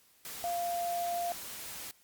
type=tone in noise; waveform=sine; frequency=695 Hz; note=F5; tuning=9 cents flat; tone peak=-31 dBFS; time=0.44-1.32 s; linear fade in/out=0 ms; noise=white; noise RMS=-43 dBFS; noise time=0.25-1.91 s; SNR=+9 dB; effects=white hiss -65 dBFS RMS until 2.03 s + Opus 48 kbps